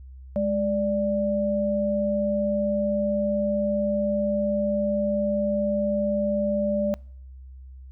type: tone pair together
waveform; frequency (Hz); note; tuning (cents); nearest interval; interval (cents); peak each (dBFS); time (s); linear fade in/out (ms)
sine; 207.7 / 587.5; G#3 / D5; 0 / +1; octave + tritone; 1801; -25 / -23; 0.36-6.94; 0
effects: noise-tail reverb RT60 0.6 s tail -26 dB re dry + added 65 Hz sine -40 dBFS peak until 7.91 s